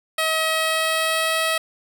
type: tone with pitch glide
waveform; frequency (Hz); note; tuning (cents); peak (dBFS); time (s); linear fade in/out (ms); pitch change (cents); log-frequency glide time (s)
10% pulse; 638 to 644.3; D#5 to E5; +43 to -40; -11; 0.18-1.58; 5; +17; 0.45-1.37
effects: none